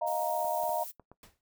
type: chord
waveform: sine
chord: Eb suspended second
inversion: none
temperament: equal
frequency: 622.3 / 698.5 / 932.3 Hz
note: Eb5 / F5 / Bb5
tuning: 0 / 0 / 0 cents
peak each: -33 dBFS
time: 0.01-0.84 s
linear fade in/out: 10 ms
type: noise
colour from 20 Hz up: violet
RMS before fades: -42 dBFS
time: 0.06-0.92 s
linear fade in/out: 20 ms
type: clicks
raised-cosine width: 1 ms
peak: -36 dBFS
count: 5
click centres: 0.447 / 0.636 / 0.694 / 0.997 / 1.116 s
type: noise with exponential decay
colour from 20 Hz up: pink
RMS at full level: -49 dBFS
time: 1.23-1.41 s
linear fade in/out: 2 ms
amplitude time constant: 38 ms
effects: noise-tail reverb RT60 0.1 s tail -17 dB re dry